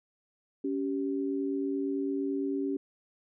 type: tone pair together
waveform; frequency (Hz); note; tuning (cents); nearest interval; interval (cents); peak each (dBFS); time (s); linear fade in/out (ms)
sine; 279.4 / 388.3; C#4 / G4; +14 / -16; tritone; 570; -30 / -33; 0.64-2.77; 5
effects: none